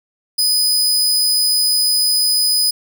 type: tone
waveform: sawtooth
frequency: 4993 Hz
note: D#8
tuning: 5 cents sharp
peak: -10 dBFS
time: 0.38-2.71 s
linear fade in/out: 10 ms
effects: none